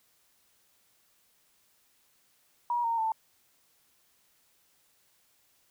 sine tone with pitch steps, 958 / 922.2 / 887.7 Hz, A#5 / A#5 / A5, +47 / -19 / +15 cents, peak -26 dBFS, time 2.7-3.12 s, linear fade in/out 2 ms, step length 140 ms, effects white hiss -68 dBFS RMS until 5.7 s

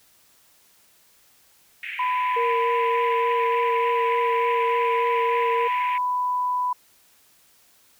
white band-pass noise, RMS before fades -33 dBFS, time 1.83-5.98 s, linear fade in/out 2 ms, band 1900 to 2500 Hz, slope 48 dB/octave
sine tone with pitch glide, 1000 to 994.2 Hz, B5 to B5, +21 to +11 cents, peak -21 dBFS, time 1.99-6.73 s, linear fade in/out 5 ms, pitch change -10 cents, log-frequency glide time 2.16-3.87 s
sine tone with vibrato, 466.2 Hz, A#4, in tune, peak -23 dBFS, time 2.36-5.68 s, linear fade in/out 10 ms, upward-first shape sine, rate 3.4 Hz, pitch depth 14 cents each way
effects white hiss -58 dBFS RMS until 7.99 s

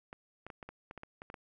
clicks, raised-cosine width 0.5 ms, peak -30 dBFS, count 11, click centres 0.129 / 0.466 / 0.502 / 0.628 / 0.69 / 0.911 / 0.977 / 1.034 / 1.219 / 1.301 / 1.342 s, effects none

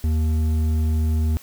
sine tone with hard clipping, 78.5 Hz, D#2, 16 cents sharp, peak -19 dBFS, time 0.04-1.37 s, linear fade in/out 0 ms, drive 7 dB, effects white hiss -47 dBFS RMS until 1.42 s

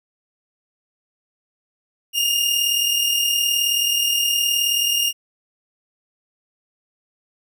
sawtooth tone pair together, 2794 / 2833 Hz, F7 / F7, 0 / +24 cents, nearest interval unison, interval 24 cents, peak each -21 / -15 dBFS, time 2.13-5.13 s, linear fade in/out 50 ms, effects none

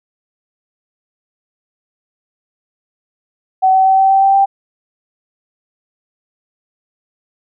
sine tone with pitch steps, 757 / 761.8 / 766.7 / 771.6 / 776.5 / 781.4 / 786.4 Hz, F#5 / G5 / G5 / G5 / G5 / G5 / G5, +39 / -50 / -39 / -28 / -17 / -6 / +5 cents, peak -7 dBFS, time 3.62-4.46 s, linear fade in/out 20 ms, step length 120 ms, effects none

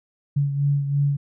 sine beating tone pair, 141.6 / 144.6 Hz, C#3 / D3, +37 / -27 cents, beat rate 3 Hz, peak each -19 / -27 dBFS, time 0.36-1.17 s, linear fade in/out 10 ms, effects none

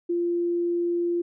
sine tone, 345.8 Hz, F4, 17 cents flat, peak -22 dBFS, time 0.09-1.22 s, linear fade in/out 10 ms, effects none

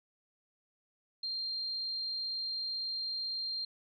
sine tone, 4186 Hz, C8, in tune, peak -34 dBFS, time 1.23-3.65 s, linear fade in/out 5 ms, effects none

